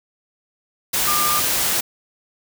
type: tone in noise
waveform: sine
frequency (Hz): 1200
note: D6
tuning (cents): +37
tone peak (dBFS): -20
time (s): 1.07-1.4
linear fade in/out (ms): 10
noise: white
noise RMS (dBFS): -20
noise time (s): 0.93-1.81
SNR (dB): -3
effects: none